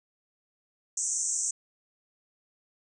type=band-pass noise; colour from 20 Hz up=pink; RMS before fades=-30 dBFS; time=0.97-1.51 s; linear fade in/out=5 ms; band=6000 to 8400 Hz; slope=96 dB/octave; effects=none